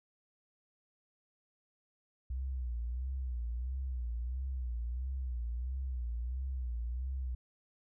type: tone with vibrato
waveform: sine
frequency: 62 Hz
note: B1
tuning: 7 cents sharp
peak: -34 dBFS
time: 2.3-7.35 s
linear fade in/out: 5 ms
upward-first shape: sine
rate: 1.5 Hz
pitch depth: 110 cents each way
effects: none